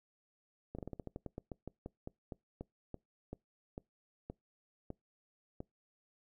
slowing click train, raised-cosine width 2 ms, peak -29 dBFS, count 22, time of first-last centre 0.75-5.604 s, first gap 36 ms, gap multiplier 1.16, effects noise-tail reverb RT60 0.2 s tail -25 dB re dry

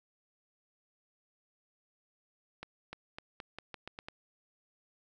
accelerating click train, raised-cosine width 0.3 ms, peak -26 dBFS, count 9, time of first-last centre 2.63-4.085 s, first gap 300 ms, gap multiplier 0.85, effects none

